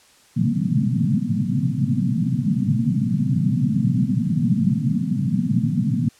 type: band-pass noise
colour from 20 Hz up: white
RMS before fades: -20 dBFS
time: 0.36-6.09 s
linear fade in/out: 10 ms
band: 110 to 250 Hz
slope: 96 dB/octave
effects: white hiss -53 dBFS RMS until 6.19 s + low-pass 9000 Hz 12 dB/octave